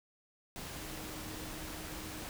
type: tone in noise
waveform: sine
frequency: 311.1 Hz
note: D#4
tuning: in tune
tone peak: -49 dBFS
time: 0.78-2.22 s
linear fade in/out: 0 ms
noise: pink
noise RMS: -44 dBFS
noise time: 0.56-2.29 s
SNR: -8 dB
effects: none